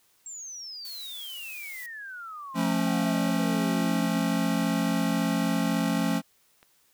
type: exponential sweep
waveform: sine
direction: down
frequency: 7580 to 246.9 Hz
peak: -37 dBFS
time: 0.26-4.22 s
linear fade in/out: 2 ms
type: noise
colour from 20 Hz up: blue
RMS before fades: -44 dBFS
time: 0.85-1.86 s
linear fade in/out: 0 ms
type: chord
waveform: square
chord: F augmented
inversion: none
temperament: just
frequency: 174.61 / 218.3 / 272.8 Hz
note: F3 / A3 / C#4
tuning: 0 / -13 / -28 cents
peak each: -29 dBFS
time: 2.54-6.22 s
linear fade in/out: 50 ms
type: click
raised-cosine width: 0.3 ms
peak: -36 dBFS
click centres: 6.629 s
effects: white hiss -65 dBFS RMS until 6.93 s